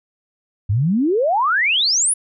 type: exponential sweep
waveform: sine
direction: up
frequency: 92.5 to 10630 Hz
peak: -14 dBFS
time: 0.69-2.14 s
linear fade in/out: 10 ms
effects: none